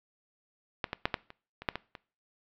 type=clicks; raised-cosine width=0.3 ms; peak=-13 / -16 / -9 / -11 / -29 / -25 / -10 / -17 / -26 dBFS; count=9; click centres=0.842 / 0.931 / 1.055 / 1.142 / 1.304 / 1.62 / 1.688 / 1.756 / 1.952 s; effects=noise-tail reverb RT60 0.4 s tail -21 dB re dry + low-pass 4000 Hz 12 dB/octave